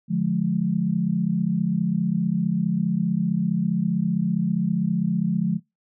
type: chord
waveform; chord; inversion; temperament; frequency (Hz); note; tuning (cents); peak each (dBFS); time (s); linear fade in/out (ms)
sine; D diminished; none; just; 146.83 / 176.2 / 211.4; D3 / F3 / Ab3; 0 / +16 / +31; -28 / -22 / -24; 0.08-5.6; 50
effects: noise-tail reverb RT60 0.2 s tail -24 dB re dry